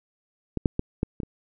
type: clicks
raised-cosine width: 3 ms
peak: -13 / -6 / -11 / -10 / -18 / -22 dBFS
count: 6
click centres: 0.573 / 0.658 / 0.794 / 1.031 / 1.202 / 1.233 s
effects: none